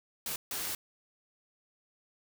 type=noise bursts at uneven times; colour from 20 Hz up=white; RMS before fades=-36 dBFS; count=2; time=0.26-0.36 / 0.51-0.75 s; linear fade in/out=2 ms; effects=none